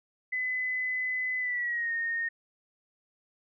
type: tone with pitch glide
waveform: sine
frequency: 2014 to 1846.8 Hz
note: B6 to A#6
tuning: +33 to -17 cents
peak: -28 dBFS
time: 0.32-2.29 s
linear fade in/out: 10 ms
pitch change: -150 cents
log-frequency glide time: 1.39-1.92 s
effects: none